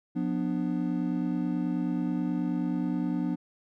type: chord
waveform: triangle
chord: B diminished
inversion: second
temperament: just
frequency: 177.8 / 246.9 / 296.3 Hz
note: F3 / B3 / D4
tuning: +31 / 0 / +15 cents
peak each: -29 dBFS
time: 0.15-3.36 s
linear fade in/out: 20 ms
effects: none